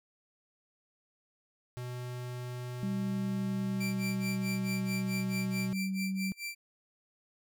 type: tone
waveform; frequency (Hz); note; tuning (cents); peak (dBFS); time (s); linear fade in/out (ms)
square; 123.9; B2; +6; -38; 1.77-5.73; 0
type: tone with pitch glide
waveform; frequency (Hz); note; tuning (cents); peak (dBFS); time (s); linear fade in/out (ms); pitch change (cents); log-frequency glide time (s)
sine; 196 to 190.97; G3 to G3; 0 to -45; -31; 2.83-6.32; 0; -45; 2.99-5.25
type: tone with tremolo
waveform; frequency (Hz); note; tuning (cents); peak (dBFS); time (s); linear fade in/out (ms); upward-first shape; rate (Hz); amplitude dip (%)
sawtooth; 2349; D7; 0; -32; 3.8-6.55; 10; sine; 4.6; 95
effects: none